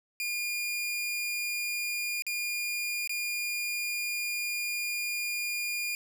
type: tone with dropouts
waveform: sawtooth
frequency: 2421 Hz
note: D#7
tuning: 48 cents flat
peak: -27 dBFS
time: 0.2-5.95 s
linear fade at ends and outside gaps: 1 ms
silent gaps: 2.222-2.266 / 3.075-3.094 s
effects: none